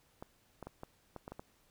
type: clicks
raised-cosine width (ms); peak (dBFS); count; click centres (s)
1; -30; 8; 0.225 / 0.627 / 0.67 / 0.834 / 1.163 / 1.279 / 1.32 / 1.395
effects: pink hiss -70 dBFS RMS until 1.7 s